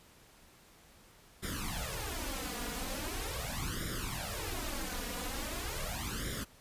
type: noise with flanger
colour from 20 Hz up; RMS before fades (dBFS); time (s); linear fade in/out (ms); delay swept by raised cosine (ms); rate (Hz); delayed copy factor
pink; -38; 1.42-6.45; 20; 0.56 to 4.16; 0.41; +0.9
effects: pink hiss -60 dBFS RMS until 6.6 s + resampled to 32000 Hz

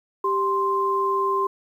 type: tone pair together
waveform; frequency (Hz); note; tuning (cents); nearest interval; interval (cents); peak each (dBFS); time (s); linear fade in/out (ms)
sine; 391.8 / 1046.5; G4 / C6; -1 / 0; octave + perfect fourth; 1701; -24 / -21; 0.24-1.47; 5
effects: 9-bit

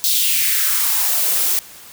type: noise with high-pass filter sweep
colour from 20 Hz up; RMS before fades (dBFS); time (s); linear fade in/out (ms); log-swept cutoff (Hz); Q
blue; -17; 0.04-1.59; 0; 4100 to 310; 2.9
effects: white hiss -40 dBFS RMS until 1.92 s

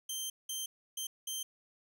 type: tone bursts at uneven times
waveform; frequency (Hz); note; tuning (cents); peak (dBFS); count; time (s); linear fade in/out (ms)
15% pulse; 3136; G7; 0; -29; 4; 0.09-0.3 / 0.49-0.66 / 0.97-1.07 / 1.27-1.43; 5
effects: 11-bit

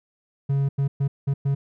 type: tone bursts at uneven times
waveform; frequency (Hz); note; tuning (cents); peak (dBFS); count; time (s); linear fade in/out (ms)
triangle; 138.59; C#3; 0; -17; 5; 0.49-0.69 / 0.78-0.88 / 1-1.08 / 1.27-1.34 / 1.45-1.55; 10
effects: none

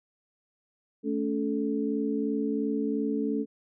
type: tone cluster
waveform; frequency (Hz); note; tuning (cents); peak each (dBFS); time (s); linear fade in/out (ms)
sine; 219.4 / 282.3 / 435.6; A3 / C#4 / A4; -5 / +32 / -17; -30 / -29 / -32; 1.03-3.46; 50
effects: none

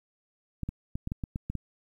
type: clicks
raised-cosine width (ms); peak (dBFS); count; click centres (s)
5; -20; 9; 0.633 / 0.69 / 0.955 / 1.074 / 1.119 / 1.238 / 1.359 / 1.5 / 1.553
effects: 10-bit

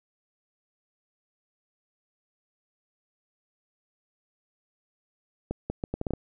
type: accelerating click train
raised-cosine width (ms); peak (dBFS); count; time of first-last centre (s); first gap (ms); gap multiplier
2; -16; 8; 5.51-6.136; 190; 0.73
effects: none

